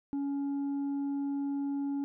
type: tone with tanh clipping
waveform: triangle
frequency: 280.5 Hz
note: C#4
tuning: 21 cents sharp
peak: -31 dBFS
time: 0.13-2.04 s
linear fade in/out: 0 ms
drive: 8 dB
effects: none